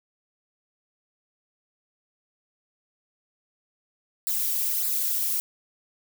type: noise with flanger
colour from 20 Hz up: violet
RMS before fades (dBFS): -26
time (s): 4.27-5.4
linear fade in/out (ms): 0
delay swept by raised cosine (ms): 0.32 to 2.52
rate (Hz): 1.7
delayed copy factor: -0.9
effects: none